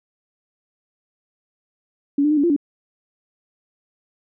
sine tone with pitch steps, 283.3 / 297.8 / 305.1 / 284.6 / 344.3 / 286.9 Hz, C#4 / D4 / D#4 / C#4 / F4 / D4, +38 / +24 / -34 / +46 / -25 / -40 cents, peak -14 dBFS, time 2.18-2.564 s, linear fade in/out 5 ms, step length 64 ms, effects none

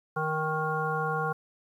harmonic tone, 156.4 Hz, D#3, 9 cents sharp, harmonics 1 / 3 / 5 / 7 / 9, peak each -33 / -33 / -33 / -33 / -33 dBFS, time 0.16-1.33 s, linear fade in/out 10 ms, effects 10-bit

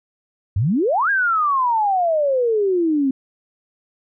sine exponential two-way sweep, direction up then down, 87.31 to 1648 to 260.3 Hz, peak -15 dBFS, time 0.56-3.11 s, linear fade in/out 5 ms, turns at 1.1 s, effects none

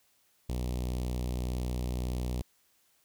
sawtooth tone with notch filter, 61.74 Hz, B1, in tune, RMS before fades -33 dBFS, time 0.49-2.42 s, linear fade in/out 5 ms, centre 1500 Hz, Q 0.58, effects white hiss -69 dBFS RMS until 3.04 s

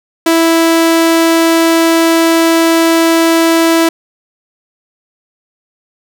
sawtooth tone, 329.6 Hz, E4, in tune, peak -3 dBFS, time 0.26-3.89 s, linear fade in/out 5 ms, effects none

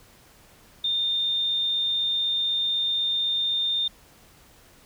sine tone, 3624 Hz, A#7, 50 cents flat, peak -22 dBFS, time 0.84-3.88 s, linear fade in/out 5 ms, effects pink hiss -54 dBFS RMS until 4.85 s

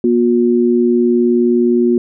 sine tone pair together, 240 / 359.6 Hz, B3 / F#4, -49 / -49 cents, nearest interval perfect fifth, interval 700 cents, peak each -12 dBFS, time 0.04-1.98 s, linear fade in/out 2 ms, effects none

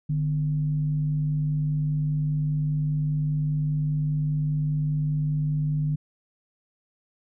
sine tone with frequency modulation, 150 Hz, D3, 37 cents sharp, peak -22 dBFS, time 0.09-5.96 s, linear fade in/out 10 ms, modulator 105 Hz, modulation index 0.28, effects none

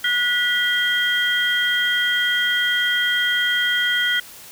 sine tone cluster, 1459 / 1955 / 3210 Hz, F#6 / B6 / G7, -25 / -18 / +40 cents, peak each -21 dBFS, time 0.04-4.2 s, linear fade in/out 5 ms, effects tanh soft clip ceiling -7 dBFS + white hiss -41 dBFS RMS until 4.51 s

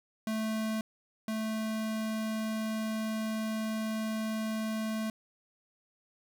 square tone pair in turn, 219.2 / 219.2 Hz, A3 / A3, -6 / -6 cents, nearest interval unison, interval 0 cents, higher neither, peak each -31 / -32 dBFS, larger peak first, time 0.27-0.81 / 1.28-5.1 s, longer second, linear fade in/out 2 ms, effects none

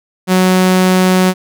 sawtooth tone, 185 Hz, F#3, in tune, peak -4 dBFS, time 0.27-1.34 s, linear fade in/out 50 ms, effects none

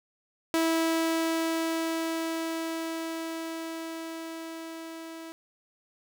sawtooth tone with level ramp, 326.7 Hz, E4, 15 cents flat, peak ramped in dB -19 to -36 dBFS, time 0.54-5.32 s, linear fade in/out 0 ms, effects none

